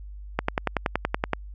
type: click train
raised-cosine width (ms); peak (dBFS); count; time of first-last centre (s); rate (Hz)
0.5; -7; 11; 0.39-1.333; 10.6
effects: added 50 Hz sine -37 dBFS peak until 1.54 s